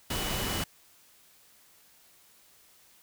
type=tone in noise; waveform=sine; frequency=2960 Hz; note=F#7; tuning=in tune; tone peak=-39 dBFS; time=0.1-0.64 s; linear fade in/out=5 ms; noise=pink; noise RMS=-32 dBFS; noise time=0.1-0.64 s; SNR=-10 dB; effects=white hiss -60 dBFS RMS until 3.02 s